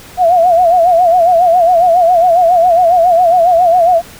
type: tone with vibrato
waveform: sine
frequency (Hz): 697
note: F5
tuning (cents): -4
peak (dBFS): -5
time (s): 0.17-4.02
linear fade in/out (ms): 50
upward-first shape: sine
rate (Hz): 7.3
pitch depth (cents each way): 100
effects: pink hiss -35 dBFS RMS until 4.19 s